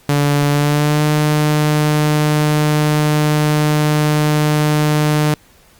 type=tone with pitch glide; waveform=sawtooth; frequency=144.5 to 150.9 Hz; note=D3 to D3; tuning=-28 to +47 cents; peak=-8 dBFS; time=0.09-5.34 s; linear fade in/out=2 ms; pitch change=+75 cents; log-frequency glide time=0.49-1.03 s; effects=pink hiss -49 dBFS RMS until 5.79 s + Opus 48 kbps